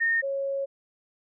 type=tone pair in turn; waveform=sine; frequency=1834 / 550 Hz; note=A#6 / C#5; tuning=-29 / -14 cents; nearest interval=octave + major sixth; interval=2085 cents; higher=first; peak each=-21 / -26 dBFS; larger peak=first; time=0-0.22 / 0.22-0.66 s; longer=second; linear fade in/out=20 ms; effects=none